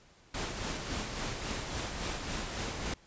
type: noise with tremolo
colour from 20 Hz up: pink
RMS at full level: -35 dBFS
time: 0.34-2.94 s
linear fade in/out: 5 ms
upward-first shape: sine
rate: 3.6 Hz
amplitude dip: 40%
effects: pink hiss -61 dBFS RMS until 3.06 s + resampled to 16000 Hz